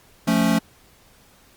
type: chord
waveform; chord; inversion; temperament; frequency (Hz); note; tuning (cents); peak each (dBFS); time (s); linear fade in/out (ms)
square; F augmented; none; equal; 174.61 / 220 / 277.2; F3 / A3 / C#4; 0 / 0 / 0; -23 / -20 / -23; 0.27-0.59; 10
effects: pink hiss -54 dBFS RMS until 1.56 s + Opus 48 kbps